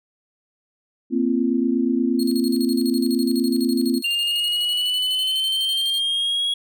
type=chord; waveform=sine; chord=Bb suspended second; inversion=none; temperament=equal with one note detuned; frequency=233.1 / 261.6 / 340.5 Hz; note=Bb3 / C4 / F4; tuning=0 / 0 / -44 cents; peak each=-22 / -20 / -24 dBFS; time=1.1-4.02 s; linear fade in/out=50 ms
type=tone with tremolo; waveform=sawtooth; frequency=4300 Hz; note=C8; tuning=47 cents sharp; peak=-26 dBFS; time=2.19-6 s; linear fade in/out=5 ms; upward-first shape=square; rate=12 Hz; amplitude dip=80%
type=linear sweep; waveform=triangle; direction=up; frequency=2784 to 3327 Hz; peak=-18 dBFS; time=4.04-6.54 s; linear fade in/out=5 ms
effects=none